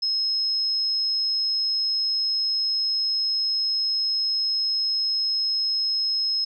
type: tone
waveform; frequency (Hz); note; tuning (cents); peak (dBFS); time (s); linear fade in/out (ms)
sine; 5160; E8; -38; -21; 0.02-6.45; 10
effects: none